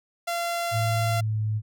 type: tone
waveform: sawtooth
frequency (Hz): 686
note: F5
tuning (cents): -31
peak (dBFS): -22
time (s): 0.27-1.21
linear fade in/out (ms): 10
type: tone with pitch glide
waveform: sine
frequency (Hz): 110 to 107.61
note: A2 to A2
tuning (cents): 0 to -38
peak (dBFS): -23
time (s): 0.71-1.62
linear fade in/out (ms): 50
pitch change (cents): -38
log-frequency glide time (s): 1.1-1.41
effects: none